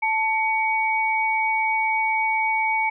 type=tone pair together; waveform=sine; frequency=880 / 2248 Hz; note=A5 / C#7; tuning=0 / +24 cents; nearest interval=octave + major third; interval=1624 cents; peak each=-22 dBFS; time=0.02-2.9 s; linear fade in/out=10 ms; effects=none